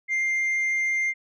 sine tone, 2102 Hz, C7, 7 cents sharp, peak -19 dBFS, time 0.08-1.14 s, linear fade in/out 50 ms, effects tanh soft clip ceiling -21 dBFS

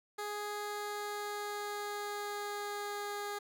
15% pulse tone with pitch glide, 415.3 to 410.3 Hz, G#4 to G#4, 0 to -21 cents, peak -31 dBFS, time 0.18-3.39 s, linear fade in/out 10 ms, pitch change -21 cents, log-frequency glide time 0.46-3.1 s, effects none

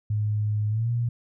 sine tone with pitch glide, 105.7 to 118.64 Hz, G#2 to A#2, +31 to +31 cents, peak -22 dBFS, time 0.1-1.09 s, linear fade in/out 5 ms, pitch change +200 cents, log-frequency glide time 0.69-0.9 s, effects none

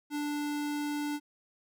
square tone, 293.7 Hz, D4, in tune, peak -32 dBFS, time 0.1-1.2 s, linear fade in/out 50 ms, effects none

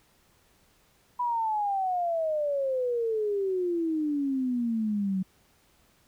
sine exponential sweep, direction down, 990 to 185 Hz, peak -25 dBFS, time 1.19-5.23 s, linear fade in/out 10 ms, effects pink hiss -64 dBFS RMS until 6.07 s

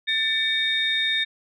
sine tone cluster, 1778 / 2270 / 3683 Hz, A6 / C#7 / A#7, +18 / +41 / -22 cents, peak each -25 / -28 / -22 dBFS, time 0.07-1.25 s, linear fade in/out 20 ms, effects tanh soft clip ceiling -12 dBFS

